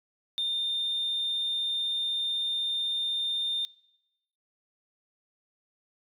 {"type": "tone", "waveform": "sine", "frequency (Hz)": 3618, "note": "A7", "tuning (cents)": 48, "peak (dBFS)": -25, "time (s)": [0.38, 3.65], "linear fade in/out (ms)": 0, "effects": ["noise-tail reverb RT60 0.9 s tail -23 dB re dry", "tanh soft clip ceiling -24 dBFS"]}